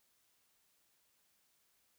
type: silence
effects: white hiss -75 dBFS RMS until 1.98 s